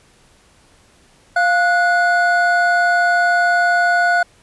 triangle tone pair together, 700 / 1467.1 Hz, F5 / F#6, +4 / -15 cents, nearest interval octave + minor second, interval 1281 cents, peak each -13 dBFS, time 1.36-4.23 s, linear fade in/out 5 ms, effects pink hiss -52 dBFS RMS until 4.42 s + resampled to 24000 Hz

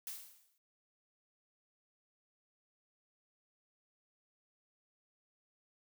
blue noise with exponential decay, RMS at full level -41 dBFS, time 0.07-0.58 s, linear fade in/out 1 ms, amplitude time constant 110 ms, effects none

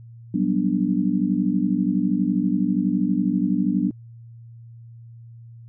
sine chord, G major seventh, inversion third, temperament just, 183.75 / 196 / 245 / 294 Hz, F#3 / G3 / B3 / D4, -12 / 0 / -14 / +2 cents, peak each -24 dBFS, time 0.34-3.91 s, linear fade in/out 5 ms, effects added 116 Hz sine -40 dBFS peak until 5.68 s

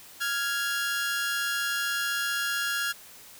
sawtooth tone pair together, 1396.9 / 1661.2 Hz, F6 / G#6, 0 / 0 cents, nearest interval minor third, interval 300 cents, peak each -26 dBFS, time 0.2-2.93 s, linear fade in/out 20 ms, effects white hiss -49 dBFS RMS until 3.39 s

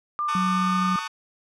sine tone with pitch glide, 1194 to 1213.5 Hz, D6 to D#6, +28 to -44 cents, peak -23 dBFS, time 0.19-0.99 s, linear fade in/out 0 ms, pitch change +28 cents, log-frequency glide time 0.46-0.78 s
sawtooth chord, D# half-diminished seventh, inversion second, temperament just, 896 / 1120.1 / 1244.5 / 1493.4 Hz, A5 / C#6 / D#6 / F#6, +31 / +18 / 0 / +16 cents, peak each -31 / -31 / -31 / -33 dBFS, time 0.28-1.08 s, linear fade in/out 10 ms
sine tone, 185.3 Hz, F#3, 3 cents sharp, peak -23 dBFS, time 0.35-0.96 s, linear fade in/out 2 ms
effects low-pass 7000 Hz 12 dB/octave

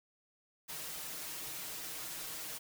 white noise with comb filter, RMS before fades -43 dBFS, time 0.68-2.59 s, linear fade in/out 20 ms, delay 6.4 ms, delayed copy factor +0.85, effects none

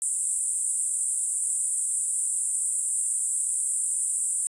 pink band-pass noise, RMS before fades -27 dBFS, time 0.02-4.47 s, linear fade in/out 0 ms, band 7900 to 9700 Hz, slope 96 dB/octave, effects resampled to 24000 Hz

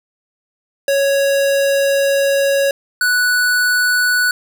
square tone pair in turn, 554.4 / 1480.1 Hz, C#5 / F#6, 0 / 0 cents, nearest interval octave + perfect fourth, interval 1700 cents, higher second, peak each -13 dBFS, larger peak neither, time 0.88-2.71 / 3.01-4.31 s, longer first, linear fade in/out 2 ms, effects none

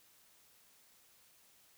silence, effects white hiss -66 dBFS RMS until 1.77 s

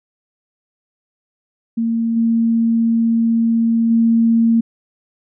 sine tone with level steps, 229 Hz, A#3, 31 cents flat, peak -15 / -12 / -10 dBFS, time 1.77-4.61 s, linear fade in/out 10 ms, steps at 2.16 / 3.9 s, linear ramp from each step 10 ms, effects none

